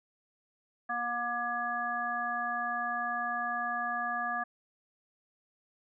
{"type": "harmonic tone with a mistuned harmonic", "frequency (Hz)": 240, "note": "B3", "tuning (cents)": -49, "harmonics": [1, 3, 5, 7], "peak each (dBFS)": [-45, -35, -35, -35], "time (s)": [0.89, 4.44], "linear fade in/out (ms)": 10, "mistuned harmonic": 5, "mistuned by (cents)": -15, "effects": []}